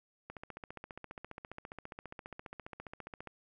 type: click train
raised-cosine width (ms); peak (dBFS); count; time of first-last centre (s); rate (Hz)
0.5; -29; 45; 0.3-3.273; 14.8
effects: none